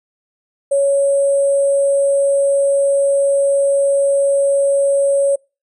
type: tone with sample-and-hold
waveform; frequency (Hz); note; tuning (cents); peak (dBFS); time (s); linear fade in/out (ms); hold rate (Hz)
sine; 557; C#5; +8; -11; 0.71-5.36; 10; 8820
effects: noise-tail reverb RT60 0.3 s tail -26 dB re dry + resampled to 32000 Hz